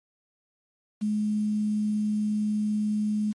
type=tone with quantisation; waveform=sine; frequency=211.3 Hz; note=G#3; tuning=30 cents sharp; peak=-23 dBFS; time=1.01-3.33 s; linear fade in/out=20 ms; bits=8; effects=MP3 48 kbps